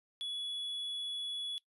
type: tone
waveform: triangle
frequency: 3394 Hz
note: G#7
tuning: 37 cents sharp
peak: -35 dBFS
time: 0.21-1.58 s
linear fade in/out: 0 ms
effects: noise-tail reverb RT60 0.1 s tail -19 dB re dry + resampled to 32000 Hz